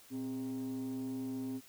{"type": "tone with frequency modulation", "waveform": "sine", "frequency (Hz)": 261.6, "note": "C4", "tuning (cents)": 0, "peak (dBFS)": -34, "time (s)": [0.1, 1.61], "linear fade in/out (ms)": 50, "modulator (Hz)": 145, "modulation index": 0.45, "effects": ["tanh soft clip ceiling -35 dBFS", "white hiss -59 dBFS RMS until 1.68 s"]}